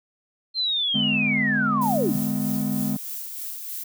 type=linear sweep; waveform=sine; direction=down; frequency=4200 to 95.7 Hz; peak=-21 dBFS; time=0.54-2.18 s; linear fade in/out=50 ms
type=chord; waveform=triangle; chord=G# diminished; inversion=second; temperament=equal with one note detuned; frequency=146.83 / 207.7 / 252.1 Hz; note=D3 / G#3 / B3; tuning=0 / 0 / +36 cents; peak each=-29 / -23 / -25 dBFS; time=0.94-2.97 s; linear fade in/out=10 ms
type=noise with tremolo; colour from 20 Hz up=violet; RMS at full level=-32 dBFS; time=1.81-3.84 s; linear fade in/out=10 ms; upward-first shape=sine; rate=3.2 Hz; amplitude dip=35%
effects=none